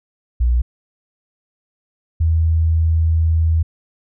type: tone pair in turn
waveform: sine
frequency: 60.3 / 81.14 Hz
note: B1 / E2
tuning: -41 / -27 cents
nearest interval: perfect fourth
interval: 514 cents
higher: second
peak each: -12 dBFS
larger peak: neither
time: 0.4-0.62 / 2.2-3.63 s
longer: second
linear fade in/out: 10 ms
effects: none